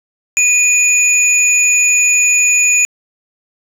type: tone pair together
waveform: sine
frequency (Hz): 2472 / 6908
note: D#7 / A8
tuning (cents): -12 / -33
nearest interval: octave + tritone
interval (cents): 1779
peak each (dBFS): -10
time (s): 0.37-2.85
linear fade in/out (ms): 0
effects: tanh soft clip ceiling -3 dBFS + 7-bit